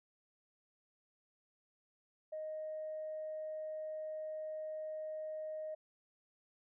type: tone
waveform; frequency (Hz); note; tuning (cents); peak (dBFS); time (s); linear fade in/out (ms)
sine; 622.3; D#5; 0; -39; 2.32-5.75; 10
effects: tanh soft clip ceiling -35 dBFS